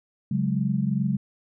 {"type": "chord", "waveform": "sine", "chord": "C# suspended fourth", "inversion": "none", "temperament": "equal", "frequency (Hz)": [138.59, 185, 207.7], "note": ["C#3", "F#3", "G#3"], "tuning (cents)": [0, 0, 0], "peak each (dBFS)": -26, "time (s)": [0.31, 1.17], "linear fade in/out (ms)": 5, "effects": []}